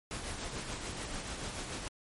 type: noise with tremolo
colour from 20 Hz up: pink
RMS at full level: -38 dBFS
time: 0.11-1.88 s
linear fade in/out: 0 ms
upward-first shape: triangle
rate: 6.9 Hz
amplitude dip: 45%
effects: MP3 48 kbps